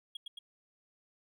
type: tone with echo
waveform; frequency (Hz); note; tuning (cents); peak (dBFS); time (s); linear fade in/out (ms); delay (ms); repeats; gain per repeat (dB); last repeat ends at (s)
triangle; 3293; G#7; -15; -37; 0.15-0.17; 5; 110; 2; -2; 0.39
effects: none